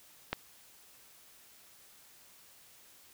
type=click; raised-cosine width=0.3 ms; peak=-15 dBFS; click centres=0.33 s; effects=white hiss -59 dBFS RMS until 3.13 s